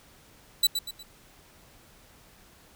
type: tone with echo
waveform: sawtooth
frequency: 3954 Hz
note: B7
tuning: 1 cent sharp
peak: -15 dBFS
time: 0.63-0.67 s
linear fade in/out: 5 ms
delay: 120 ms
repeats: 3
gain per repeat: -8 dB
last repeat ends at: 1.03 s
effects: pink hiss -56 dBFS RMS until 2.75 s